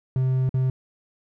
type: tone with dropouts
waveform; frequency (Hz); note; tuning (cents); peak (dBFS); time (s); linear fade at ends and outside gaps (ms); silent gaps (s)
triangle; 129.9; C3; -12; -17; 0.16-0.7; 2; 0.493-0.542
effects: none